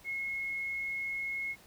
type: tone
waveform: sine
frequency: 2169 Hz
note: C#7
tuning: 38 cents flat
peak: -33 dBFS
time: 0.04-1.56 s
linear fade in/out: 50 ms
effects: pink hiss -58 dBFS RMS until 1.66 s